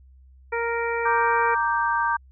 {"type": "harmonic tone", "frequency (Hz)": 466.2, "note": "A#4", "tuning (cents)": 0, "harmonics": [1, 2, 3, 4, 5], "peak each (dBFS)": [-26, -29, -31, -32, -33], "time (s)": [0.52, 1.55], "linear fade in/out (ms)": 10}
{"type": "chord", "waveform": "sine", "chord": "G minor", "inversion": "first", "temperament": "equal", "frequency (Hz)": [932.3, 1174.7, 1568], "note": ["Bb5", "D6", "G6"], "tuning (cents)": [0, 0, 0], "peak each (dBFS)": [-23, -26, -25], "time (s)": [1.05, 2.17], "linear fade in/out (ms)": 10}
{"effects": ["added 65 Hz sine -48 dBFS peak until 2.31 s"]}